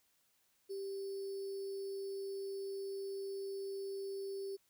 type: tone with sample-and-hold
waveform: sine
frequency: 392 Hz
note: G4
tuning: in tune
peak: -39 dBFS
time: 0.69-4.57 s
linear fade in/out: 20 ms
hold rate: 4900 Hz
effects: white hiss -75 dBFS RMS until 4.69 s